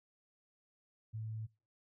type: tone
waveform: sine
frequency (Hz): 110.1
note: A2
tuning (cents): +2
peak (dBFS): -39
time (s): 1.13-1.47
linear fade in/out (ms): 20
effects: noise-tail reverb RT60 0.3 s tail -23 dB re dry